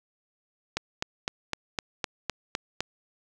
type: click train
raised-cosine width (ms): 0.2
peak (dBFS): -10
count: 9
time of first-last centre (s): 0.77-2.806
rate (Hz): 3.93
effects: none